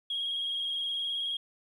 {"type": "tone with vibrato", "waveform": "sine", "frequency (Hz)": 3273, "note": "G#7", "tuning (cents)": -26, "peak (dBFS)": -29, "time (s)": [0.1, 1.37], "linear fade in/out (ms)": 5, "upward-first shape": "square", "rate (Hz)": 19, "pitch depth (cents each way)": 22, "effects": ["tanh soft clip ceiling -25 dBFS", "11-bit"]}